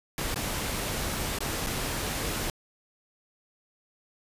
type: noise with dropouts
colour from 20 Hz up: pink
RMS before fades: -31 dBFS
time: 0.18-2.5 s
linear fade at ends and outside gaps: 1 ms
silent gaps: 0.344-0.359 / 1.387-1.405 / 1.664-1.669 s
effects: resampled to 32000 Hz